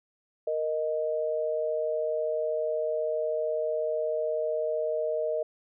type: tone pair together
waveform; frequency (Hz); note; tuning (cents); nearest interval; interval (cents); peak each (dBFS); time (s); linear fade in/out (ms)
sine; 466.2 / 622.3; A#4 / D#5; 0 / 0; perfect fourth; 500; -30 / -28; 0.47-5.43; 5
effects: none